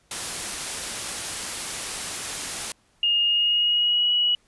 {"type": "noise", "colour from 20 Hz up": "white", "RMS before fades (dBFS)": -30, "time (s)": [0.11, 2.72], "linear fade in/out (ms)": 2}
{"type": "tone with pitch glide", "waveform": "sine", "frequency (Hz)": [2842, 2924], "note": ["F7", "F#7"], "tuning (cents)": [30, -21], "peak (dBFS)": -18, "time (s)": [3.03, 4.35], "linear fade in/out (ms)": 2, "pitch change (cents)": 49, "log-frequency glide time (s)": [3.25, 4.13]}
{"effects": ["pink hiss -63 dBFS RMS until 4.47 s", "resampled to 24000 Hz"]}